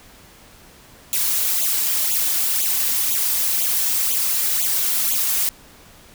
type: noise with flanger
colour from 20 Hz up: blue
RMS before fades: -20 dBFS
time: 1.13-5.49 s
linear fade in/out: 0 ms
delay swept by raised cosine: 0.28 to 4.28 ms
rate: 2 Hz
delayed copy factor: +0.95
effects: pink hiss -47 dBFS RMS until 6.14 s

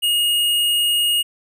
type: tone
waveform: square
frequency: 2865 Hz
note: F7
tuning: 44 cents sharp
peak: -16 dBFS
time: 0.02-1.23 s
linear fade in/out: 20 ms
effects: none

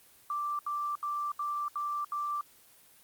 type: tone bursts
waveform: sine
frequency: 1174.7 Hz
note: D6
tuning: in tune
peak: -30 dBFS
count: 6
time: 0.3-2.41 s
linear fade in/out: 2 ms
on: 290 ms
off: 74 ms
effects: white hiss -59 dBFS RMS until 3.03 s + Opus 24 kbps

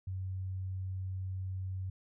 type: tone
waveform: sine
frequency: 94 Hz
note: F#2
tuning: 28 cents sharp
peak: -35 dBFS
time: 0.07-1.9 s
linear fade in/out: 5 ms
effects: none

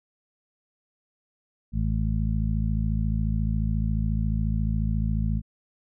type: harmonic tone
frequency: 54.2 Hz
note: A1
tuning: 25 cents flat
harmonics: 1 / 2 / 3 / 4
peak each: -25 / -28 / -30 / -31 dBFS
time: 1.72-5.42 s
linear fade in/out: 50 ms
effects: none

